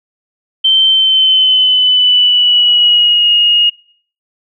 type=tone with pitch glide; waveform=sine; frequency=3109 to 2867 Hz; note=G7 to F7; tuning=-15 to +45 cents; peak=-6 dBFS; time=0.64-3.7 s; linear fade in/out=10 ms; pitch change=-140 cents; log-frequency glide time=0.86-3.31 s; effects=noise-tail reverb RT60 0.5 s tail -22 dB re dry